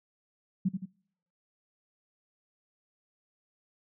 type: tone with echo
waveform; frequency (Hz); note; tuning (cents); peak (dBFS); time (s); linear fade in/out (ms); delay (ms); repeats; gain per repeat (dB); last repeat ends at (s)
sine; 187.6; F#3; +24; -23; 0.65-0.69; 10; 84; 2; -6; 0.858
effects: noise-tail reverb RT60 0.7 s tail -25 dB re dry

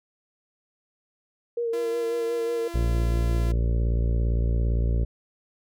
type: tone with vibrato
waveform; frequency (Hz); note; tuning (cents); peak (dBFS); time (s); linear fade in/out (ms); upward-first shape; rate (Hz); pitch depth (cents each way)
sine; 466.2; A#4; 0; -24; 1.57-2.68; 5; sine; 5.5; 32
type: tone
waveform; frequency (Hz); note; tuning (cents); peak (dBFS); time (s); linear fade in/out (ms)
sawtooth; 340; F4; -46; -31; 1.73-3.52; 5
type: harmonic tone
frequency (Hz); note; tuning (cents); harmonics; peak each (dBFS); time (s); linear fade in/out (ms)
57.6; A#1; -20; 1 / 2 / 3 / 4 / 5 / 6 / 7 / 8 / 9 / 10; -21 / -28 / -37 / -39 / -44 / -42 / -41 / -42 / -47 / -45; 2.74-5.05; 10
effects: none

